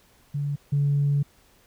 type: tone pair in turn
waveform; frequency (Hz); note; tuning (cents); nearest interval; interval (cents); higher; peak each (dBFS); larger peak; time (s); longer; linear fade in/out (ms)
sine; 143.5 / 142.83; D3 / D3; -40 / -48; unison; 8; first; -24 / -18; second; 0.34-0.56 / 0.72-1.23; second; 10
effects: tanh soft clip ceiling -15 dBFS + pink hiss -59 dBFS RMS until 1.66 s